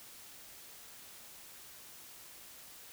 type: silence
effects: white hiss -53 dBFS RMS until 2.92 s